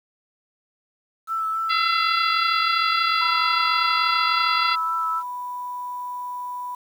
sine tone with vibrato, 1318.5 Hz, E6, in tune, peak -22 dBFS, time 1.27-5.23 s, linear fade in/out 50 ms, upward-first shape sine, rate 3.6 Hz, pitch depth 14 cents each way
harmonic tone, 679 Hz, F5, 49 cents flat, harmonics 2 / 3 / 4 / 5 / 6 / 7, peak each -25 / -27 / -28 / -29 / -30 / -30 dBFS, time 1.69-4.76 s, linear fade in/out 20 ms
sine tone, 987.8 Hz, B5, in tune, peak -28 dBFS, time 3.21-6.75 s, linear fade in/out 5 ms
effects 8-bit

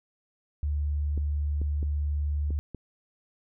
sine tone, 73.4 Hz, D2, in tune, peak -25 dBFS, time 0.63-2.59 s, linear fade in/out 0 ms
clicks, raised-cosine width 3 ms, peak -25 dBFS, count 5, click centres 1.177 / 1.616 / 1.829 / 2.506 / 2.747 s
effects none

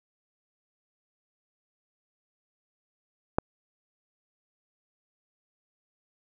click, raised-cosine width 1 ms, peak -8 dBFS, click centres 3.385 s, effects none

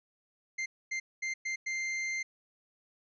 45% pulse tone bursts at uneven times, 2093 Hz, C7, in tune, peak -32 dBFS, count 5, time 0.58-0.66 / 0.91-1 / 1.22-1.34 / 1.45-1.56 / 1.66-2.23 s, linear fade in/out 10 ms, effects resampled to 16000 Hz

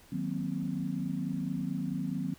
sine chord, C half-diminished seventh, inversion first, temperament equal with one note detuned, 155.56 / 185 / 237.2 / 261.6 Hz, Eb3 / Gb3 / Bb3 / C4, 0 / 0 / +30 / 0 cents, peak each -37 / -35 / -38 / -36 dBFS, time 0.12-2.34 s, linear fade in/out 5 ms, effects pink hiss -58 dBFS RMS until 2.38 s

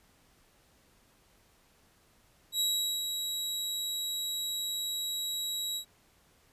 sawtooth tone with ADSR envelope, 3867 Hz, B7, 37 cents flat, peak -23 dBFS, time 2.52-5.85 s, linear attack 79 ms, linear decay 420 ms, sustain -6 dB, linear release 86 ms, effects pink hiss -65 dBFS RMS until 6.52 s + resampled to 32000 Hz

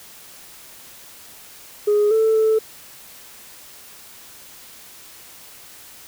sine tone with pitch steps, 416.2 / 442 / 438.6 Hz, G#4 / A4 / A4, +4 / +8 / -6 cents, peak -12 dBFS, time 1.87-2.59 s, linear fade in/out 10 ms, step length 240 ms, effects tanh soft clip ceiling -11 dBFS + white hiss -43 dBFS RMS until 6.07 s

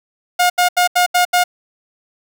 sawtooth tone bursts, 715 Hz, F5, 41 cents sharp, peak -7 dBFS, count 6, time 0.39-1.44 s, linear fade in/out 10 ms, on 110 ms, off 78 ms, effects none

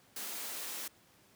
white high-pass noise, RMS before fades -41 dBFS, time 0.16-0.88 s, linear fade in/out 5 ms, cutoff 200 Hz, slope 48 dB/octave, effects pink hiss -64 dBFS RMS until 1.35 s + high-pass 100 Hz 12 dB/octave

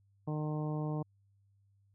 harmonic tone, 152.2 Hz, D#3, 38 cents flat, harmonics 1 / 2 / 3 / 4 / 5 / 6 / 7, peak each -34 / -40 / -44 / -46 / -48 / -50 / -51 dBFS, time 0.27-1.03 s, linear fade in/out 10 ms, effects added 99 Hz sine -66 dBFS peak until 1.94 s

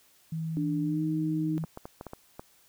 sine tone, 161.2 Hz, E3, 38 cents flat, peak -30 dBFS, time 0.32-1.65 s, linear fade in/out 5 ms
sine tone with pitch glide, 293.7 to 311.2 Hz, D4 to D#4, 0 to 0 cents, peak -28 dBFS, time 0.57-1.58 s, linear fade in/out 0 ms, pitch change +100 cents, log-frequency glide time 0.81-1.03 s
clicks, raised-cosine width 1 ms, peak -25 dBFS, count 7, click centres 1.639 / 1.774 / 1.855 / 2.011 / 2.067 / 2.134 / 2.395 s
effects white hiss -62 dBFS RMS until 2.68 s

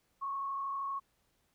sine tone with frequency modulation, 1100 Hz, C#6, 14 cents flat, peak -34 dBFS, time 0.21-1 s, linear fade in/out 20 ms, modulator 32.7 Hz, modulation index 0.7, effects pink hiss -75 dBFS RMS until 1.54 s

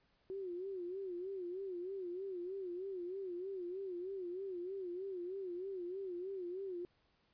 sine tone with vibrato, 370 Hz, F#4, in tune, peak -40 dBFS, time 0.3-6.85 s, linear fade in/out 0 ms, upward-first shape sine, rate 3.2 Hz, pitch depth 110 cents each way, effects pink hiss -75 dBFS RMS until 7.33 s + resampled to 11025 Hz

